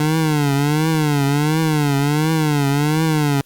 25% pulse tone with vibrato, 149.5 Hz, D3, 31 cents sharp, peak -11 dBFS, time 0-3.41 s, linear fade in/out 2 ms, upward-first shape triangle, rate 1.4 Hz, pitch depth 140 cents each way, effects white hiss -55 dBFS RMS until 3.45 s + Opus 48 kbps

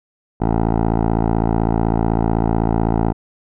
10% pulse tone with low-pass filter, 55.9 Hz, A1, 28 cents sharp, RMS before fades -17 dBFS, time 0.4-3.13 s, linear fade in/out 20 ms, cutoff 790 Hz, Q 1.7, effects none

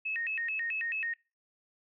sine tone with vibrato, 2193 Hz, C#7, 19 cents flat, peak -31 dBFS, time 0.05-1.14 s, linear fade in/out 10 ms, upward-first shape square, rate 4.6 Hz, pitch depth 290 cents each way, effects noise-tail reverb RT60 0.3 s tail -23 dB re dry

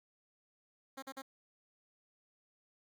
10% pulse tone bursts, 268.4 Hz, C4, 44 cents sharp, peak -35 dBFS, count 3, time 0.97-1.221 s, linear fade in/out 10 ms, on 55 ms, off 43 ms, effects none

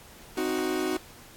40% pulse chord, C diminished, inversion none, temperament equal, 261.6 / 311.1 / 370 Hz, C4 / Eb4 / Gb4, 0 / 0 / 0 cents, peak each -33 / -30 / -28 dBFS, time 0.37-0.97 s, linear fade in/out 5 ms, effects pink hiss -50 dBFS RMS until 1.36 s + AAC 64 kbps

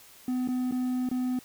triangle tone with dropouts, 252.3 Hz, B3, 37 cents sharp, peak -24 dBFS, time 0.28-1.39 s, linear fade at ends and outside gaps 2 ms, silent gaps 0.476-0.486 / 0.712-0.722 / 1.09-1.113 s, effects white hiss -53 dBFS RMS until 1.44 s

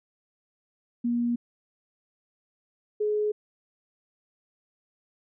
sine tone pair in turn, 238.4 / 421.7 Hz, A#3 / G#4, +39 / +26 cents, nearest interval minor seventh, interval 987 cents, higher second, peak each -23 dBFS, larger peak neither, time 1.04-1.36 / 3-3.32 s, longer neither, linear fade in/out 10 ms, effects none

